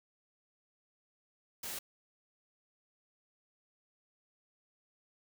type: noise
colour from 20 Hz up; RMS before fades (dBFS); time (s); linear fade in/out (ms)
white; -41; 1.63-1.79; 5
effects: none